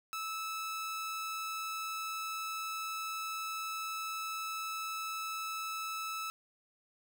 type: tone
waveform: sawtooth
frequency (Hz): 1308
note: E6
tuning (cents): -14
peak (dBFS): -33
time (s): 0.13-6.3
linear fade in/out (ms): 0
effects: none